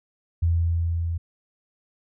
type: tone with level ramp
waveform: sine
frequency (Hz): 84.1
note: E2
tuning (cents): +35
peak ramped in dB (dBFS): -17 to -24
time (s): 0.42-1.18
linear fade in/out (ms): 10
effects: none